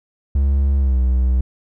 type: tone with pitch glide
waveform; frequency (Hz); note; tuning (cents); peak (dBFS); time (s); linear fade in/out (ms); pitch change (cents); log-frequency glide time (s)
triangle; 69 to 63.27; C#2 to B1; -7 to +43; -11; 0.35-1.41; 5; -150; 0.78-0.98
effects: none